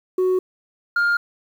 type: tone pair in turn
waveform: sine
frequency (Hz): 370 / 1407.5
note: F#4 / F6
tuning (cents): 0 / +13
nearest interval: octave + major seventh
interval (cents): 2313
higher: second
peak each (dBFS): -13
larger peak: neither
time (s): 0.18-0.39 / 0.96-1.17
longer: neither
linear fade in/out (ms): 5
effects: tanh soft clip ceiling -15 dBFS + 8-bit